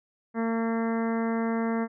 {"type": "harmonic tone with a mistuned harmonic", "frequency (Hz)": 227.5, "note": "A#3", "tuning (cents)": -42, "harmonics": [1, 2, 3, 4, 5, 6, 7, 8, 9], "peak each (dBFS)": [-26, -32, -36, -38, -40, -42, -43, -44, -45], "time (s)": [0.34, 1.88], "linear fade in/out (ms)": 50, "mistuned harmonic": 7, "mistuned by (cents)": 16, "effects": []}